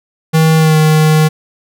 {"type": "tone with pitch glide", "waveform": "square", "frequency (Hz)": [159.4, 155.58], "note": ["D#3", "D#3"], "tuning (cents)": [42, 0], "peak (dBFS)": -7, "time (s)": [0.33, 1.29], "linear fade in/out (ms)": 20, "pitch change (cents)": -42, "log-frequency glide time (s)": [0.57, 0.77], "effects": []}